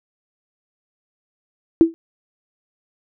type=tone with exponential decay; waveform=sine; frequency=329.6 Hz; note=E4; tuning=in tune; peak=-3 dBFS; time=1.81-1.94 s; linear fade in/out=0 ms; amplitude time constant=28 ms; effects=none